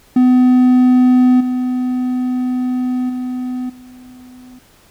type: tone with level steps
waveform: triangle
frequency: 251.8 Hz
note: B3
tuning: 34 cents sharp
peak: -5 / -13 / -17 / -34 dBFS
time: 0.16-4.59 s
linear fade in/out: 5 ms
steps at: 1.4 / 3.09 / 3.69 s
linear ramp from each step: 10 ms
effects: pink hiss -49 dBFS RMS until 4.9 s